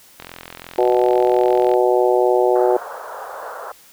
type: click train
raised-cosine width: 0.3 ms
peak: -17 dBFS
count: 67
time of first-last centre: 0.2-1.738 s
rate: 42.9 Hz
type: harmonic tone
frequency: 123.47 Hz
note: B2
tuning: in tune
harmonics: 3 / 4 / 5 / 6 / 7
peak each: -16 / -18 / -20 / -22 / -23 dBFS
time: 0.78-2.77 s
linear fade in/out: 5 ms
type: band-pass noise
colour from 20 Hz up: pink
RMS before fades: -32 dBFS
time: 2.55-3.72 s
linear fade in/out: 5 ms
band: 480 to 1500 Hz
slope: 48 dB/octave
effects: white hiss -48 dBFS RMS until 3.92 s